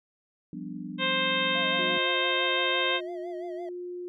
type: chord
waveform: sine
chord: G dominant seventh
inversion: third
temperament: equal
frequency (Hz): 174.61 / 196 / 246.9 / 293.7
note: F3 / G3 / B3 / D4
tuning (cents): 0 / 0 / 0 / 0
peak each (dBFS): -40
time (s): 0.53-1.98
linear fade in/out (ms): 2
type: harmonic tone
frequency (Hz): 525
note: C5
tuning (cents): +6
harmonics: 1 / 2 / 3 / 4 / 5 / 6 / 7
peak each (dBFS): -32 / -32 / -32 / -32 / -32 / -32 / -32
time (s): 0.98-3.01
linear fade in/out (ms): 50
type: tone with vibrato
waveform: triangle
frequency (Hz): 659.3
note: E5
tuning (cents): 0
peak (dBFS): -36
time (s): 1.55-3.69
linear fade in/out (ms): 2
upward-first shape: sine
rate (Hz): 5.9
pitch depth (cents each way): 96
type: tone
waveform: sine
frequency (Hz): 356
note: F4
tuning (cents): +33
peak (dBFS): -34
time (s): 1.79-4.08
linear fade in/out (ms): 0
effects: none